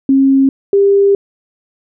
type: tone pair in turn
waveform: sine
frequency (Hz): 270.3 / 398.3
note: C#4 / G4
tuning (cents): -44 / +28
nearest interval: perfect fifth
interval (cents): 672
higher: second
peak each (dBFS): -6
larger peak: neither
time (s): 0.09-0.49 / 0.73-1.15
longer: second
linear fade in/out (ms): 2
effects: none